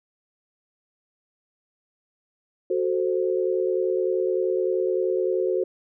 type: chord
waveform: sine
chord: F# diminished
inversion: none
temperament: equal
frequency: 370 / 440 / 523.3 Hz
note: F#4 / A4 / C5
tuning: 0 / 0 / 0 cents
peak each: -23 / -27 / -27 dBFS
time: 2.7-5.64 s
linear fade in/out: 5 ms
effects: none